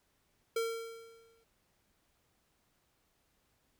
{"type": "tone with exponential decay", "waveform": "square", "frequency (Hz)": 456.7, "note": "A#4", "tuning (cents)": -36, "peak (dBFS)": -30, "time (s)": [0.56, 1.44], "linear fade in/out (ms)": 5, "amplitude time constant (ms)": 190, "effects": ["pink hiss -75 dBFS RMS until 3.79 s"]}